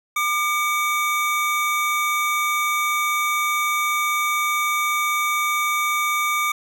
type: tone pair together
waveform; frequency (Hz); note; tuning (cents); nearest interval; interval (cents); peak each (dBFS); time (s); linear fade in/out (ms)
square; 1200 / 2269; D6 / C#7; +37 / +40; major seventh; 1103; -22 / -24; 0.16-6.52; 5
effects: none